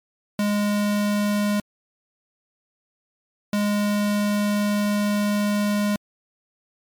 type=tone pair in turn; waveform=square; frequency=206.4 / 206.4 Hz; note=G#3 / G#3; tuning=-10 / -10 cents; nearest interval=unison; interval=0 cents; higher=neither; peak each=-20 dBFS; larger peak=neither; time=0.39-1.6 / 3.53-5.96 s; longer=second; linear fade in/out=2 ms; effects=MP3 96 kbps